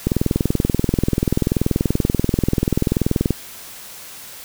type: click train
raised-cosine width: 3 ms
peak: -3 dBFS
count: 68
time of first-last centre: 0.07-3.307 s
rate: 20.7 Hz
effects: white hiss -37 dBFS RMS until 4.44 s